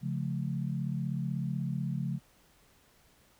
sine chord, Db augmented, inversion none, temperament equal with one note detuned, 138.59 / 174.61 / 215.2 Hz, Db3 / F3 / A3, 0 / 0 / -38 cents, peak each -33 / -35 / -38 dBFS, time 0.01-2.2 s, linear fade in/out 50 ms, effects pink hiss -64 dBFS RMS until 3.39 s

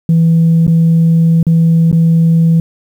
sine tone with dropouts, 164.81 Hz, E3, in tune, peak -4 dBFS, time 0.09-2.6 s, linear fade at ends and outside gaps 2 ms, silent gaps 0.667-0.678 / 1.429-1.467 / 1.915-1.927 s, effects tanh soft clip ceiling -3 dBFS + 7-bit

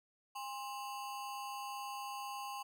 square ring-modulated tone, 932.3 Hz, A#5, in tune, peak -39 dBFS, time 0.35-2.63 s, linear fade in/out 10 ms, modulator 121 Hz, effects none

